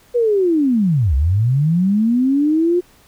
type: linear two-way sweep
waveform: sine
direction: down then up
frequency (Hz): 493.9 to 63 to 360.7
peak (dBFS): -12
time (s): 0.14-2.81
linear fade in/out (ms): 20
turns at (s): 1.15
effects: pink hiss -51 dBFS RMS until 3.07 s